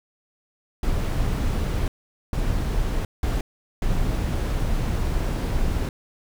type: noise bursts at uneven times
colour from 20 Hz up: brown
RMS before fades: -23 dBFS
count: 4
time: 0.83-1.88 / 2.33-3.05 / 3.23-3.41 / 3.82-5.89 s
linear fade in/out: 2 ms
effects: none